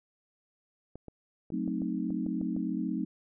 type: clicks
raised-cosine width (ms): 2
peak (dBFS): -30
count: 9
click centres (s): 0.956 / 1.083 / 1.503 / 1.678 / 1.819 / 2.105 / 2.264 / 2.414 / 2.565
type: chord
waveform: sine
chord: F# diminished seventh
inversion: none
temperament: equal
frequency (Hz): 185 / 220 / 261.6 / 311.1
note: F#3 / A3 / C4 / Eb4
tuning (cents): 0 / 0 / 0 / 0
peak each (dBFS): -35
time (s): 1.52-3.05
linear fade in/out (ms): 5
effects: none